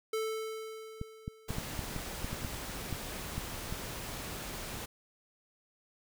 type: tone with exponential decay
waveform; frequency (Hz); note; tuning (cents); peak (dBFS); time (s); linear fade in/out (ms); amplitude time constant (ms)
square; 440; A4; 0; -31; 0.13-2.16; 5; 440
type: clicks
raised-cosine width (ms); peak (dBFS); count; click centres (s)
5; -24; 12; 1.014 / 1.279 / 1.506 / 1.584 / 1.792 / 1.963 / 2.245 / 2.33 / 2.448 / 2.927 / 3.38 / 3.725
type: noise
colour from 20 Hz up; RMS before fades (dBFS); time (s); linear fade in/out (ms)
pink; -41; 1.48-4.86; 10
effects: none